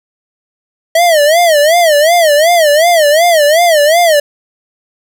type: tone with vibrato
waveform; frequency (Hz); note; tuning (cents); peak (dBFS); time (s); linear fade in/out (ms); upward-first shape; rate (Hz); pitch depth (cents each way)
square; 638; D#5; +43; -6; 0.95-4.2; 5; sine; 2.7; 170
effects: none